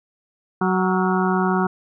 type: harmonic tone with a mistuned harmonic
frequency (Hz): 186.1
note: F#3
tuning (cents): +10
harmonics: 1 / 2 / 4 / 5 / 6 / 7 / 8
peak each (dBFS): -20 / -23 / -26 / -27 / -28 / -28 / -29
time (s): 0.61-1.67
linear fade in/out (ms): 5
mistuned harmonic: 8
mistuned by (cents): -67
effects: none